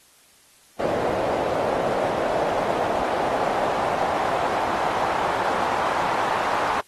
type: noise with band-pass filter sweep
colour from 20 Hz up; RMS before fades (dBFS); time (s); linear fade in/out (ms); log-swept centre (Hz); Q
pink; -24; 0.79-6.81; 10; 560 to 970; 2.2
effects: white hiss -55 dBFS RMS until 6.87 s + AAC 32 kbps